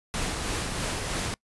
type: noise with tremolo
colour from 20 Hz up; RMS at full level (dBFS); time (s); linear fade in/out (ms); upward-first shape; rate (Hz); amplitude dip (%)
pink; -29; 0.14-1.34; 0; sine; 3.1; 30
effects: noise-tail reverb RT60 0.1 s tail -25 dB re dry + resampled to 24000 Hz